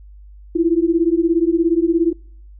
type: beating tone pair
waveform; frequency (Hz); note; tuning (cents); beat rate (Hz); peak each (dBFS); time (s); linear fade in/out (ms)
sine; 326.1 / 343.1; E4 / F4; -19 / -31; 17; -16 / -16; 0.55-2.13; 10
effects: noise-tail reverb RT60 0.6 s tail -26 dB re dry + added 50 Hz sine -38 dBFS peak until 2.59 s